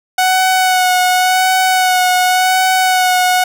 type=tone with vibrato; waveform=sawtooth; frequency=740 Hz; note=F#5; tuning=in tune; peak=-6 dBFS; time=0.18-3.44 s; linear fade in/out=5 ms; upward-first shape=sine; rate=0.9 Hz; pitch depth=22 cents each way; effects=none